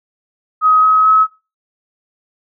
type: tone with pitch steps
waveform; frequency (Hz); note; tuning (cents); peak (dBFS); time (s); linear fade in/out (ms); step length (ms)
sine; 1263 / 1274 / 1285.1; D#6 / D#6 / E6; +26 / +41 / -44; -7; 0.61-1.27; 50; 220
effects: noise-tail reverb RT60 0.3 s tail -19 dB re dry